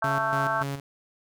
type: harmonic tone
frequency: 221.9 Hz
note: A3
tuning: 15 cents sharp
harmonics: 3 / 4 / 5 / 6 / 7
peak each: -30 / -30 / -30 / -30 / -30 dBFS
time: 0.02-0.63 s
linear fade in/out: 5 ms
type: tone with tremolo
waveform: sawtooth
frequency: 139.3 Hz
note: C#3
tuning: 9 cents sharp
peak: -25 dBFS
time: 0.04-0.8 s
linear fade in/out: 2 ms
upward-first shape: square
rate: 3.5 Hz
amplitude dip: 60%
effects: none